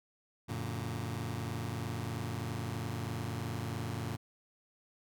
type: chord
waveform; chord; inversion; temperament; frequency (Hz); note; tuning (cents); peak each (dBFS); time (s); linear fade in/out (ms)
sawtooth; Gb augmented; none; just; 92.5 / 115.62 / 144.53; Gb2 / Bb2 / D3; 0 / -14 / -27; -37 / -34 / -38; 0.48-4.17; 20
effects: none